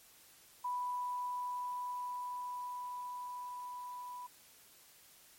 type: tone with level ramp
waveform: sine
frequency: 987.8 Hz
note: B5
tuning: in tune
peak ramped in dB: -34 to -43 dBFS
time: 0.64-4.27 s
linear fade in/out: 10 ms
effects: white hiss -61 dBFS RMS until 5.38 s + MP3 64 kbps